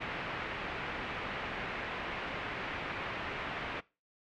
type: low-pass noise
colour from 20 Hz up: white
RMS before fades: -39 dBFS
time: 0-3.81 s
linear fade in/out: 20 ms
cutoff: 2500 Hz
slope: 24 dB/octave
effects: noise-tail reverb RT60 0.3 s tail -22 dB re dry